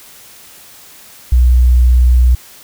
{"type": "tone", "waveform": "sine", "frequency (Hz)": 61.6, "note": "B1", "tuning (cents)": -4, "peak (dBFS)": -5, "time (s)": [1.32, 2.35], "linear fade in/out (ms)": 5, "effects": ["white hiss -39 dBFS RMS until 2.63 s"]}